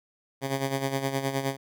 10% pulse tone with tremolo, 136 Hz, C#3, 33 cents flat, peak -16 dBFS, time 0.41-1.57 s, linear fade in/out 50 ms, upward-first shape sine, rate 9.6 Hz, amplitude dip 65%, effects none

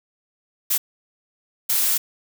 blue noise bursts at uneven times, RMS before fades -20 dBFS, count 2, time 0.7-0.78 / 1.69-1.98 s, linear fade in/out 10 ms, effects none

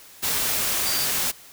sine tone in noise, 4699 Hz, D8, in tune, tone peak -28 dBFS, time 0.85-1.06 s, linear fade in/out 20 ms, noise white, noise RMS -24 dBFS, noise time 0.22-1.32 s, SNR -7 dB, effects white hiss -47 dBFS RMS until 1.52 s

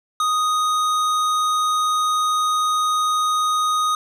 sine tone with hard clipping, 1244.5 Hz, D#6, in tune, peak -19 dBFS, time 0.2-3.95 s, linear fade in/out 2 ms, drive 14 dB, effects none

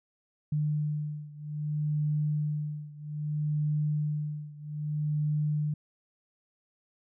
sine beating tone pair, 149.9 / 150.52 Hz, D3 / D3, +36 / +43 cents, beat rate 0.62 Hz, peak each -30 / -32 dBFS, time 0.52-5.74 s, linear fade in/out 5 ms, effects none

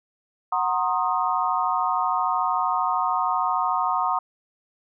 sine chord, C half-diminished seventh, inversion second, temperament equal with one note detuned, 740 / 932.3 / 1065.4 / 1244.5 Hz, Gb5 / Bb5 / C6 / Eb6, 0 / 0 / +31 / 0 cents, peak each -26 dBFS, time 0.52-4.19 s, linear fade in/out 5 ms, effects none

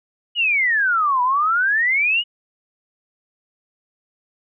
sine exponential two-way sweep, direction down then up, 2960 to 970 to 2960 Hz, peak -15 dBFS, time 0.35-2.24 s, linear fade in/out 50 ms, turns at 1.22 s, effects none

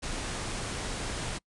pink low-pass noise, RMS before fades -35 dBFS, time 0.02-1.39 s, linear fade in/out 20 ms, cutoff 10000 Hz, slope 96 dB/octave, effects noise-tail reverb RT60 0.1 s tail -26 dB re dry

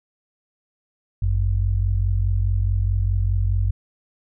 sine tone pair together, 50.43 / 95.2 Hz, G1 / F#2, +50 / +50 cents, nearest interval major seventh, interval 1100 cents, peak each -20 dBFS, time 1.22-3.71 s, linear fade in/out 5 ms, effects none

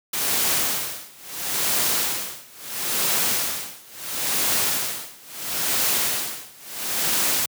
white noise with tremolo, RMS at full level -21 dBFS, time 0.13-7.46 s, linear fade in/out 5 ms, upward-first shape sine, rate 0.74 Hz, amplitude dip 95%, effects high-pass 100 Hz 12 dB/octave

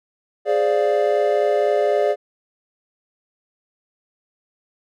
triangle chord, D half-diminished seventh, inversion second, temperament equal, 415.3 / 523.3 / 587.3 / 698.5 Hz, Ab4 / C5 / D5 / F5, 0 / 0 / 0 / 0 cents, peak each -18 / -23 / -17 / -22 dBFS, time 0.45-2.16 s, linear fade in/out 50 ms, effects none

